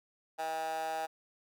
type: tone with high-pass filter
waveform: 15% pulse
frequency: 160.1 Hz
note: D#3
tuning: 50 cents sharp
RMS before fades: -36 dBFS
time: 0.38-1.07 s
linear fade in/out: 20 ms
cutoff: 780 Hz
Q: 5.9
effects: none